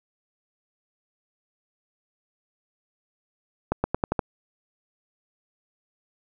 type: accelerating click train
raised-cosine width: 1 ms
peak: -8 dBFS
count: 6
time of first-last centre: 3.72-4.192 s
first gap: 120 ms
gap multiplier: 0.88
effects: none